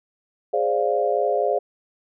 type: chord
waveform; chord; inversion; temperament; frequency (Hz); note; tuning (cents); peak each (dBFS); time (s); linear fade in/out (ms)
sine; D half-diminished seventh; second; equal; 415.3 / 523.3 / 587.3 / 698.5; Ab4 / C5 / D5 / F5; 0 / 0 / 0 / 0; -24; 0.53-1.59; 10
effects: none